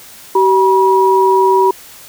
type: tone pair together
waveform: sine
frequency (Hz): 382.6 / 964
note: G4 / B5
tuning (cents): -42 / -42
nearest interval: octave + major third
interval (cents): 1600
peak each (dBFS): -10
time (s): 0.35-1.71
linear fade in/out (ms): 5
effects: white hiss -37 dBFS RMS until 2.08 s